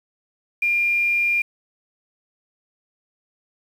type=tone with quantisation; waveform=sine; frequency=2400 Hz; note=D7; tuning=37 cents sharp; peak=-17 dBFS; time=0.62-1.42 s; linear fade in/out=5 ms; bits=7; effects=none